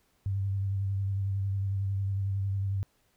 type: tone with vibrato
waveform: sine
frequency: 98 Hz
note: G2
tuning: in tune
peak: -27 dBFS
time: 0.26-2.83 s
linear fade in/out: 0 ms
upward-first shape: sine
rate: 11 Hz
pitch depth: 27 cents each way
effects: pink hiss -70 dBFS RMS until 3.16 s